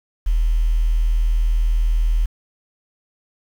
sine tone with quantisation, 40 Hz, D#1, 49 cents sharp, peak -14 dBFS, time 0.26-2.26 s, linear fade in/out 10 ms, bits 7, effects none

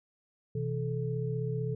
sine tone cluster, 127.6 / 163.3 / 434.4 Hz, C3 / E3 / A4, -43 / -16 / -22 cents, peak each -32 / -36 / -36 dBFS, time 0.55-1.75 s, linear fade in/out 5 ms, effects none

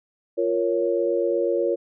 sine chord, Bb minor, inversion second, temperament equal, 349.2 / 466.2 / 554.4 Hz, F4 / Bb4 / Db5, 0 / 0 / 0 cents, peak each -24 dBFS, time 0.37-1.76 s, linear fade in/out 20 ms, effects none

